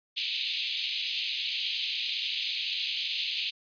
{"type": "band-pass noise", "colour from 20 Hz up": "white", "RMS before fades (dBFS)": -32, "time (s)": [0.16, 3.51], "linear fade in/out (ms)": 20, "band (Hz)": [2500, 4300], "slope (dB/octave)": 48, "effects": ["resampled to 11025 Hz"]}